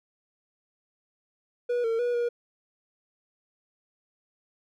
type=tone with pitch steps; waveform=triangle; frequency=485.3 / 454.5 / 484.7 / 477.1 Hz; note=B4 / A#4 / B4 / A#4; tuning=-30 / -44 / -32 / +40 cents; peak=-22 dBFS; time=1.69-2.29 s; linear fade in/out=10 ms; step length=150 ms; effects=none